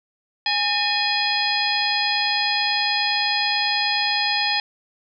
harmonic tone with a mistuned harmonic, 830.6 Hz, G#5, in tune, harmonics 1 / 2 / 3 / 4 / 5 / 6, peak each -26 / -26 / -26 / -26 / -26 / -26 dBFS, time 0.46-4.6 s, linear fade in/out 2 ms, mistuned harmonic 2, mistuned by +150 cents, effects none

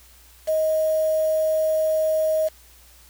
sine tone with quantisation, 627 Hz, D#5, 13 cents sharp, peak -18 dBFS, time 0.47-2.49 s, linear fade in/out 20 ms, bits 6, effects added 60 Hz sine -52 dBFS peak until 3.09 s + white hiss -52 dBFS RMS until 3.09 s

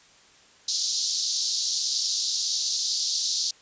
pink band-pass noise, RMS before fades -27 dBFS, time 0.68-3.51 s, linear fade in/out 5 ms, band 4000 to 6600 Hz, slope 48 dB/octave, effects white hiss -55 dBFS RMS until 3.61 s + resampled to 16000 Hz

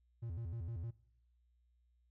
triangle tone with vibrato, 98.4 Hz, G2, 7 cents sharp, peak -38 dBFS, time 0.22-0.91 s, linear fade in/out 10 ms, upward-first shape square, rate 6.5 Hz, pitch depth 290 cents each way, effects noise-tail reverb RT60 0.7 s tail -22 dB re dry + added 60 Hz sine -70 dBFS peak until 2.1 s

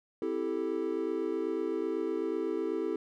triangle chord, A minor seventh, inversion first, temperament equal, 261.6 / 329.6 / 392 / 440 Hz, C4 / E4 / G4 / A4, 0 / 0 / 0 / 0 cents, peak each -38 / -32 / -33 / -33 dBFS, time 0.22-2.96 s, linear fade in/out 2 ms, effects none

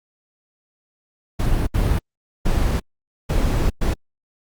brown noise bursts at uneven times, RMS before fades -18 dBFS, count 5, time 1.39-1.67 / 1.74-1.99 / 2.45-2.8 / 3.29-3.7 / 3.81-3.94 s, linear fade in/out 10 ms, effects Opus 48 kbps

